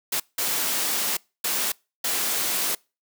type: noise bursts at uneven times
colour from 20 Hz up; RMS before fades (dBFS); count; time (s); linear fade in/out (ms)
white; -25; 4; 0.12-0.2 / 0.38-1.17 / 1.44-1.72 / 2.04-2.75; 5
effects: noise-tail reverb RT60 0.3 s tail -26 dB re dry + high-pass 200 Hz 12 dB/octave